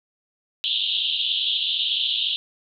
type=band-pass noise; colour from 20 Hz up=white; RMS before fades=-24 dBFS; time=0.64-2.36 s; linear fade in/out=0 ms; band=2900 to 3800 Hz; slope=96 dB/octave; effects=none